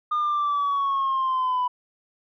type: linear sweep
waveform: sine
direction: down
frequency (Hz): 1219 to 987.8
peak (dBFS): -19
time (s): 0.11-1.68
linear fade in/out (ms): 10
effects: tanh soft clip ceiling -19 dBFS